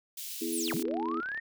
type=high-pass noise; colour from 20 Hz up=white; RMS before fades=-40 dBFS; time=0.17-0.83 s; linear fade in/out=5 ms; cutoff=2700 Hz; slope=24 dB/octave
type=chord; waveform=sine; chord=E major; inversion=second; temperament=equal with one note detuned; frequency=246.9 / 329.6 / 419.6 Hz; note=B3 / E4 / G#4; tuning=0 / 0 / +18 cents; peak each=-37 / -33 / -39 dBFS; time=0.41-1.21 s; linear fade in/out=10 ms
type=linear two-way sweep; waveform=sine; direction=down then up; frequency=11560 to 122.4 to 1881 Hz; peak=-33 dBFS; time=0.52-1.4 s; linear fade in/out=10 ms; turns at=0.74 s
type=click train; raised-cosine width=0.3 ms; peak=-31 dBFS; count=25; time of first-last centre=0.68-1.376 s; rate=34.5 Hz
effects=none